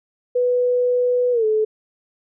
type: tone with pitch glide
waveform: sine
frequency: 493.9 to 432.5 Hz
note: B4 to A4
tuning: 0 to -30 cents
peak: -15 dBFS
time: 0.35-1.65 s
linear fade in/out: 10 ms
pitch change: -230 cents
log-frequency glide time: 1.32-1.45 s
effects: none